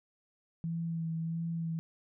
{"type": "tone with vibrato", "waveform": "sine", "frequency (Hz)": 164.81, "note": "E3", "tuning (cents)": 0, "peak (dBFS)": -32, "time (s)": [0.64, 1.79], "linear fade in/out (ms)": 0, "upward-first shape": "sine", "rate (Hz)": 1.5, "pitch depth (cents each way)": 22, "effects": []}